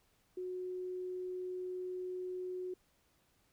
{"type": "tone", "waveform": "sine", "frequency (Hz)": 366, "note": "F#4", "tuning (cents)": -19, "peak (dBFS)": -38, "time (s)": [0.37, 2.74], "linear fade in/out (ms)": 5, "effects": ["pink hiss -73 dBFS RMS until 3.52 s"]}